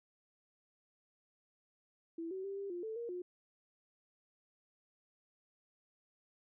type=tone with pitch steps; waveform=sine; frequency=331.3 / 378.7 / 393.9 / 397.3 / 351 / 440.9 / 469.7 / 358.3 Hz; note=E4 / F#4 / G4 / G4 / F4 / A4 / A#4 / F4; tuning=+9 / +40 / +8 / +23 / +9 / +4 / +13 / +44 cents; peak=-39 dBFS; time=2.18-3.22 s; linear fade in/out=5 ms; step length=130 ms; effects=none